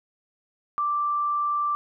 sine tone, 1174.7 Hz, D6, in tune, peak -22 dBFS, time 0.78-1.75 s, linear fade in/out 0 ms, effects none

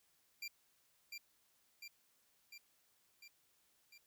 25% pulse tone with echo, 2371 Hz, D7, 16 cents sharp, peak -39 dBFS, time 0.42-0.48 s, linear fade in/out 5 ms, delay 700 ms, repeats 5, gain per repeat -3 dB, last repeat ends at 3.98 s, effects white hiss -75 dBFS RMS until 4.06 s

